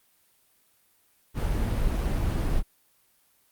brown noise, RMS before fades -25 dBFS, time 1.34-2.63 s, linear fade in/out 50 ms, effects white hiss -65 dBFS RMS until 3.51 s + Opus 32 kbps

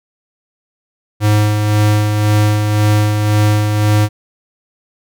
square tone with tremolo, 105.4 Hz, G#2, 26 cents sharp, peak -9 dBFS, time 1.2-4.09 s, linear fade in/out 50 ms, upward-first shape sine, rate 1.9 Hz, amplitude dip 40%, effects none

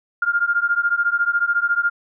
sine beating tone pair, 1400 / 1414 Hz, F6 / F6, +4 / +21 cents, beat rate 14 Hz, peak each -19 / -20 dBFS, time 0.22-1.9 s, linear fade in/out 5 ms, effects none

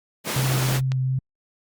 pink high-pass noise, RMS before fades -27 dBFS, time 0.24-0.81 s, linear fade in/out 50 ms, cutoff 150 Hz, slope 24 dB/octave
sine tone with vibrato, 130.81 Hz, C3, in tune, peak -20 dBFS, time 0.36-1.19 s, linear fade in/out 5 ms, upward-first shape triangle, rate 2.7 Hz, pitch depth 16 cents each way
click, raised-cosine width 0.2 ms, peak -15 dBFS, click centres 0.919 s
effects Opus 48 kbps

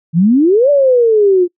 sine exponential two-way sweep, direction up then down, 154.8 to 587.3 to 346.9 Hz, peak -6 dBFS, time 0.13-1.48 s, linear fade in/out 50 ms, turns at 0.7 s, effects noise-tail reverb RT60 0.1 s tail -24 dB re dry

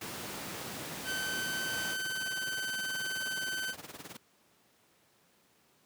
pink noise, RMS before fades -40 dBFS, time 0.01-1.94 s, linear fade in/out 5 ms
sawtooth tone, 1534 Hz, G6, 38 cents flat, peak -30 dBFS, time 1.04-3.75 s, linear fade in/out 50 ms
pink noise with tremolo, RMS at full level -43 dBFS, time 1.73-4.17 s, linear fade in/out 5 ms, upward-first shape sine, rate 19 Hz, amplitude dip 80%
effects pink hiss -67 dBFS RMS until 5.85 s + high-pass 150 Hz 12 dB/octave

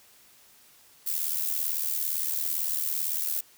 violet noise with amplitude modulation, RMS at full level -26 dBFS, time 1.06-3.41 s, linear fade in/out 10 ms, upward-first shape sine, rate 77.8 Hz, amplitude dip 70%, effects white hiss -57 dBFS RMS until 3.57 s

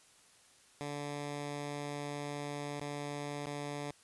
10% pulse tone with dropouts, 145.1 Hz, D3, 21 cents flat, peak -30 dBFS, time 0.81-3.91 s, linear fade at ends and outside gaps 0 ms, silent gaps 2.797-2.81 / 3.457-3.468 s, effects white hiss -63 dBFS RMS until 4.03 s + resampled to 24000 Hz

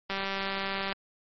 click train, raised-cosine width 0.3 ms, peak -16 dBFS, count 162, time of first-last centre 0.1-0.926 s, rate 195 Hz, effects MP3 32 kbps

